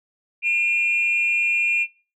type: tone pair together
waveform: sine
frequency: 2409 / 2704 Hz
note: D7 / E7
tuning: +43 / +43 cents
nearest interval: major second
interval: 200 cents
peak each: -17 / -25 dBFS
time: 0.42-1.87 s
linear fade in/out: 50 ms
effects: noise-tail reverb RT60 0.3 s tail -17 dB re dry + tanh soft clip ceiling -11 dBFS